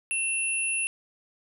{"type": "tone pair together", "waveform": "sine", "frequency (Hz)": [2700, 10085], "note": ["E7", "D#9"], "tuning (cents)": [41, 22], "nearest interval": "octave + major seventh", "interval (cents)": 2281, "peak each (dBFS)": [-27, -29], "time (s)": [0.11, 0.87], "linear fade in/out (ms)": 0, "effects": []}